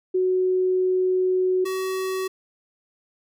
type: tone pair in turn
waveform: sine / square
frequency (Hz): 370 / 377.3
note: F#4 / F#4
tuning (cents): 0 / +34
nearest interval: unison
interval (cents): 34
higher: second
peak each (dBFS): -18 / -25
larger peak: first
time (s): 0.14-1.65 / 1.65-2.28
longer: first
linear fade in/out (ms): 10
effects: none